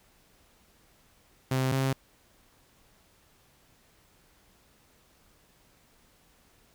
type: tone pair in turn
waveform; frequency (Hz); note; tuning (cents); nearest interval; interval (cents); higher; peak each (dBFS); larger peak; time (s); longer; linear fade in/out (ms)
sawtooth; 130.81 / 133.64; C3 / C3; 0 / +37; unison; 37; second; -21 / -21; neither; 1.51-1.72 / 1.72-1.93; neither; 5
effects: pink hiss -63 dBFS RMS until 6.74 s